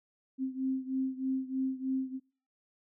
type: beating tone pair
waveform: sine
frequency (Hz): 262.2 / 265.4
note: C4 / C4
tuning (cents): +4 / +25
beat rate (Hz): 3.2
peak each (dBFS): -32 / -35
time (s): 0.38-2.2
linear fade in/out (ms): 50
effects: noise-tail reverb RT60 0.4 s tail -23 dB re dry